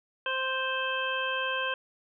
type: harmonic tone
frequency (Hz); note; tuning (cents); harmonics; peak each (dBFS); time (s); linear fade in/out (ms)
523.3; C5; 0; 1 / 2 / 3 / 5 / 6; -35 / -34 / -32 / -35 / -36; 0.26-1.74; 2
effects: none